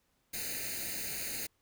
white noise with comb filter, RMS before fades -38 dBFS, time 0.33-1.47 s, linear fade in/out 10 ms, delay 0.45 ms, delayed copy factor +0.9, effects pink hiss -75 dBFS RMS until 1.61 s

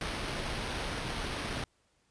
pink noise with sample-and-hold, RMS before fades -36 dBFS, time 0.01-1.64 s, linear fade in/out 2 ms, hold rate 7350 Hz, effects pink hiss -72 dBFS RMS until 2.1 s + resampled to 22050 Hz

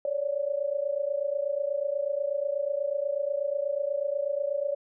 sine tone pair together, 554.4 / 582.6 Hz, C#5 / D5, 0 / -14 cents, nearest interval minor second, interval 86 cents, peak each -29 / -29 dBFS, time 0.05-4.75 s, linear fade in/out 2 ms, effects none

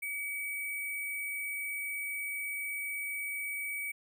sine tone with sample-and-hold, 2274 Hz, C#7, 44 cents sharp, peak -34 dBFS, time 0.02-3.92 s, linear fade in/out 10 ms, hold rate 11025 Hz, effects none

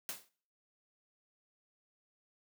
white noise with exponential decay, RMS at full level -37 dBFS, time 0.09-0.29 s, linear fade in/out 0 ms, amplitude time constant 43 ms, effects noise-tail reverb RT60 0.5 s tail -22 dB re dry + high-pass 150 Hz 12 dB/octave

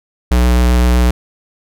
square tone with vibrato, 61 Hz, B1, 21 cents flat, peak -9 dBFS, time 0.31-1.11 s, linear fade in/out 5 ms, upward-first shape triangle, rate 7.8 Hz, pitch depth 14 cents each way, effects none

